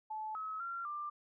sine tone with pitch steps, 866 / 1284 / 1374 / 1187 Hz, A5 / E6 / F6 / D6, -28 / -46 / -29 / +18 cents, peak -38 dBFS, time 0.1-1.1 s, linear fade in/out 10 ms, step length 250 ms, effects none

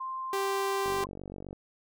sine tone with pitch glide, 1048 to 1039.6 Hz, C6 to C6, +2 to -11 cents, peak -33 dBFS, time 0-1.06 s, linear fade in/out 10 ms, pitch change -13 cents, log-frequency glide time 0.36-0.61 s
sawtooth tone, 392 Hz, G4, in tune, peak -25 dBFS, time 0.33-1.04 s, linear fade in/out 2 ms
click train, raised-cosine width 2 ms, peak -28 dBFS, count 33, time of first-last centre 0.86-1.529 s, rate 47.8 Hz
effects none

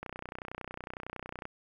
click train, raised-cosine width 0.5 ms, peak -24 dBFS, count 45, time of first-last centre 0.03-1.454 s, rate 30.9 Hz, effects 10-bit

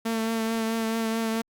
sawtooth tone with vibrato, 224.9 Hz, A3, 38 cents sharp, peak -21 dBFS, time 0.05-1.42 s, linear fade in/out 10 ms, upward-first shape triangle, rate 4.6 Hz, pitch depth 25 cents each way, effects Opus 48 kbps

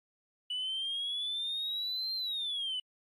sine exponential two-way sweep, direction up then down, 2956 to 4186 to 2956 Hz, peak -31 dBFS, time 0.5-2.8 s, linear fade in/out 5 ms, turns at 2.14 s, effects tanh soft clip ceiling -30 dBFS + AAC 64 kbps

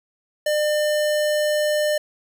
square tone, 600 Hz, D5, 37 cents sharp, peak -19 dBFS, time 0.46-1.98 s, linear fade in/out 5 ms, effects none

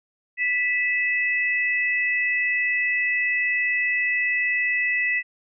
sine tone pair together, 1977 / 2598 Hz, B6 / E7, +1 / -26 cents, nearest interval perfect fourth, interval 473 cents, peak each -21 / -26 dBFS, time 0.37-5.23 s, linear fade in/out 50 ms, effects none

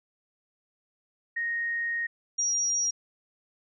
sine tone pair in turn, 1864.7 / 5702 Hz, A#6 / F8, 0 / +35 cents, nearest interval octave + perfect fifth, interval 1935 cents, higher second, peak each -27 / -24 dBFS, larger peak second, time 1.36-2.07 / 2.38-2.91 s, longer first, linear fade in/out 10 ms, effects none

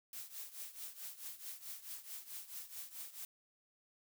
blue noise with tremolo, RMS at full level -45 dBFS, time 0.13-3.25 s, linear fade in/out 2 ms, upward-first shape triangle, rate 4.6 Hz, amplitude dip 85%, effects none

